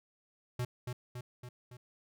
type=tone with echo; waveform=square; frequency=123.47 Hz; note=B2; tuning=in tune; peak=-33 dBFS; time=0.59-0.65 s; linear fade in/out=5 ms; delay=280 ms; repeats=4; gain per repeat=-4 dB; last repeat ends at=1.77 s; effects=none